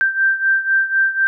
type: beating tone pair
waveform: sine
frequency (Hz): 1568 / 1572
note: G6 / G6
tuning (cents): 0 / +4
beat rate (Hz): 4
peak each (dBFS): -15 / -19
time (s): 0.01-1.27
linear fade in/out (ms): 0
effects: none